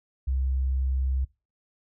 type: tone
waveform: sine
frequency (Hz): 65.7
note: C2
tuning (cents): +8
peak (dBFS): -23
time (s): 0.27-1.25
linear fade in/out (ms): 10
effects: noise-tail reverb RT60 0.3 s tail -23 dB re dry